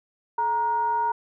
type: tone with frequency modulation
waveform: sine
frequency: 937 Hz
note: A#5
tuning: 9 cents sharp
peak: -21 dBFS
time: 0.38-1.12 s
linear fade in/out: 5 ms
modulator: 507 Hz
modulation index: 0.33
effects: none